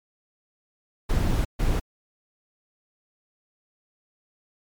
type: noise bursts at uneven times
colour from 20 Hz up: brown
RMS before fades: -22 dBFS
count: 2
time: 1.09-1.45 / 1.59-1.8 s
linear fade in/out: 10 ms
effects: MP3 96 kbps